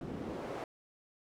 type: noise with band-pass filter sweep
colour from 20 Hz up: pink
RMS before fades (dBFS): -41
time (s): 0.01-0.64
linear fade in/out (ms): 2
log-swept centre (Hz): 210 to 630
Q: 1.1
effects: none